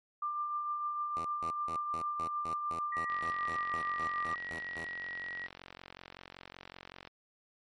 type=tone with tremolo; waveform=sine; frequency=1190 Hz; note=D6; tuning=22 cents sharp; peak=-31 dBFS; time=0.22-4.35 s; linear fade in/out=5 ms; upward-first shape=triangle; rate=6.6 Hz; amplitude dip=40%
type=tone bursts; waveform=5% pulse; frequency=82.41 Hz; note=E2; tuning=in tune; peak=-32 dBFS; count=15; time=1.17-4.845 s; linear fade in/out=0 ms; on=77 ms; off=180 ms
type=tone; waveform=sine; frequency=1911 Hz; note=A#6; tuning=43 cents sharp; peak=-38 dBFS; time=2.92-5.47 s; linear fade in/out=5 ms
type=click train; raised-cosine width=0.3 ms; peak=-30 dBFS; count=181; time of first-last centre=3.1-7.074 s; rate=45.3 Hz
effects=MP3 48 kbps